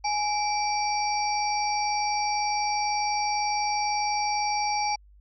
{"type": "tone cluster", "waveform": "sine", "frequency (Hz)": [834, 2329, 4624, 5630], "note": ["G#5", "D7", "D8", "F8"], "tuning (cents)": [7, -15, -28, 13], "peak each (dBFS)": [-25, -33, -34, -34], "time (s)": [0.04, 4.96], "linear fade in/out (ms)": 10, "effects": ["added 50 Hz sine -51 dBFS peak until 5.2 s"]}